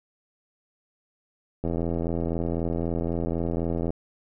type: click train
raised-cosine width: 2 ms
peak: -15 dBFS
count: 191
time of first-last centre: 1.64-3.905 s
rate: 83.9 Hz
effects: none